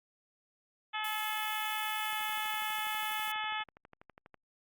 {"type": "harmonic tone", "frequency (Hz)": 430, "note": "A4", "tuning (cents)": -40, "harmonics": [2, 3, 4, 5, 6, 7, 8], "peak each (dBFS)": [-38, -40, -41, -42, -43, -43, -44], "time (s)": [0.93, 3.64], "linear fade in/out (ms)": 20}
{"type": "noise", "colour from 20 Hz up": "violet", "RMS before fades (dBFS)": -42, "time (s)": [1.04, 3.32], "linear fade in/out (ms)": 5}
{"type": "click train", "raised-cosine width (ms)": 0.5, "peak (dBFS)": -37, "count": 28, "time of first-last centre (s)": [2.13, 4.343], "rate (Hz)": 12.2}
{"effects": ["Opus 48 kbps"]}